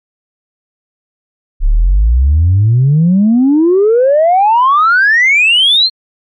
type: exponential sweep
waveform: sine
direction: up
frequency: 32.7 to 4285 Hz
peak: -4 dBFS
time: 1.6-5.9 s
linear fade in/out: 50 ms
effects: tanh soft clip ceiling -2 dBFS + MP3 48 kbps